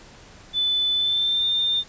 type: tone with pitch glide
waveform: sine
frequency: 3500 to 3607 Hz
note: A7 to A7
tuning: -10 to +42 cents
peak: -19 dBFS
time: 0.53-1.84 s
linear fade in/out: 50 ms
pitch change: +52 cents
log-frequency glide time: 0.95-1.49 s
effects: pink hiss -47 dBFS RMS until 1.88 s + resampled to 16000 Hz